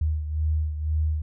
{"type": "beating tone pair", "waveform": "sine", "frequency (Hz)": [77, 79], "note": ["D#2", "D#2"], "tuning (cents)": [-17, 27], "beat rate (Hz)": 2, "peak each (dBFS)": [-23, -30], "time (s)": [0.01, 1.22], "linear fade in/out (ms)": 5, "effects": []}